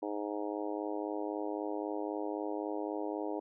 harmonic tone, 103.83 Hz, G#2, in tune, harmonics 3 / 4 / 5 / 6 / 7 / 8 / 9, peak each -38 / -40 / -42 / -44 / -45 / -46 / -47 dBFS, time 0.02-3.4 s, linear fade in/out 10 ms, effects none

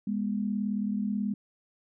sine tone pair together, 204.7 / 243.2 Hz, G#3 / B3, -25 / -26 cents, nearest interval minor third, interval 299 cents, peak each -28 / -33 dBFS, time 0.07-1.34 s, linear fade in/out 5 ms, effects none

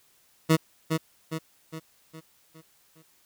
20% pulse tone with echo, 160 Hz, D#3, 49 cents sharp, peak -12 dBFS, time 0.49-0.57 s, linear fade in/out 20 ms, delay 410 ms, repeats 6, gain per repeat -6 dB, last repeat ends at 3.03 s, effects white hiss -63 dBFS RMS until 3.25 s

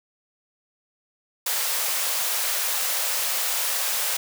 white high-pass noise, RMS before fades -25 dBFS, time 1.46-4.17 s, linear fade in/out 5 ms, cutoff 480 Hz, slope 48 dB/octave, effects none

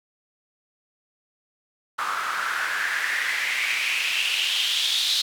white noise with band-pass filter sweep, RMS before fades -25 dBFS, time 1.98-5.22 s, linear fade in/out 10 ms, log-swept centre 1200 to 3900 Hz, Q 4.6, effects none

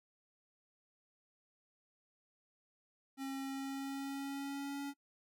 square tone with pitch glide, 270 to 281.1 Hz, C#4 to C#4, -45 to +24 cents, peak -40 dBFS, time 3.17-4.94 s, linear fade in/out 50 ms, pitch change +69 cents, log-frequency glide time 3.43-4.82 s, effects noise-tail reverb RT60 0.1 s tail -24 dB re dry

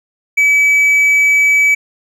triangle tone, 2290 Hz, D7, 44 cents flat, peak -6 dBFS, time 0.37-1.75 s, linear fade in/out 10 ms, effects none

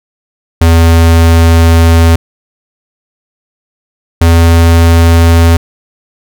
square tone pair in turn, 82.9 / 83.57 Hz, E2 / E2, +10 / +24 cents, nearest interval unison, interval 14 cents, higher second, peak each -3 dBFS, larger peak neither, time 0.61-2.16 / 4.21-5.57 s, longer first, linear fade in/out 5 ms, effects none

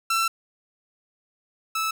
sawtooth tone pair in turn, 1342 / 1309.8 Hz, E6 / E6, +31 / -11 cents, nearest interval unison, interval 42 cents, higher first, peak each -17 / -20 dBFS, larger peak first, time 0.1-0.28 / 1.75-1.91 s, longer first, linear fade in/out 5 ms, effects none

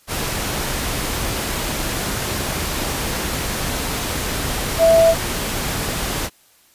sine tone in noise, 659.3 Hz, E5, in tune, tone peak -9 dBFS, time 4.78-5.15 s, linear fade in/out 50 ms, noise pink, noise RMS -23 dBFS, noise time 0.07-6.3 s, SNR +11 dB, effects white hiss -54 dBFS RMS until 6.74 s + resampled to 32000 Hz

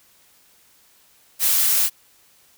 blue noise, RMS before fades -18 dBFS, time 1.39-1.9 s, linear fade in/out 50 ms, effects white hiss -56 dBFS RMS until 2.57 s

